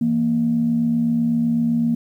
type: tone pair together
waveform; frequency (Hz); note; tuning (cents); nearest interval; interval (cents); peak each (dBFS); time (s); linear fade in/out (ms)
sine; 166.4 / 234.3; E3 / A#3; +17 / +9; tritone; 592; -24 / -16; 0.01-1.95; 5
effects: tanh soft clip ceiling -9 dBFS + 9-bit